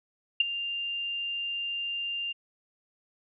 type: tone with ADSR envelope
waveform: sine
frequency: 2794 Hz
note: F7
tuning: in tune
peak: -16 dBFS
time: 0.4-2.33 s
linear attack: 5 ms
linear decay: 17 ms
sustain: -14 dB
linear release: 17 ms
effects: none